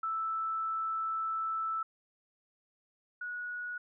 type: tone pair in turn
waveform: sine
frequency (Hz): 1318.5 / 1459.8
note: E6 / F#6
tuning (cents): 0 / -24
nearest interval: major second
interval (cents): 176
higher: second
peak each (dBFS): -31 / -36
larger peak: first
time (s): 0.03-1.83 / 3.21-3.78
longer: first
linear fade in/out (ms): 5
effects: none